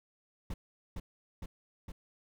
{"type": "noise with echo", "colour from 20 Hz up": "brown", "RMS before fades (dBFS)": -36, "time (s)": [0.5, 0.54], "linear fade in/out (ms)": 5, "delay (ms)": 460, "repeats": 3, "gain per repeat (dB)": -2, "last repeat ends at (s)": 1.92, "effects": []}